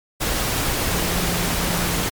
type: tone in noise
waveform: sine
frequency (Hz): 174.61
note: F3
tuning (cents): 0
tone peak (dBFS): -27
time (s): 0.9-2.03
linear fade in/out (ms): 20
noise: pink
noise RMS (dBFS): -22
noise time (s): 0.2-2.1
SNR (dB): -8
effects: MP3 96 kbps